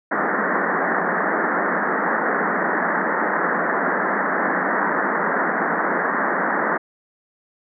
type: band-pass noise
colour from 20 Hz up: white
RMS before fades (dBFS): -21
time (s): 0.11-6.78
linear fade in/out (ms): 10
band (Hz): 170 to 1900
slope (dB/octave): 96
effects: none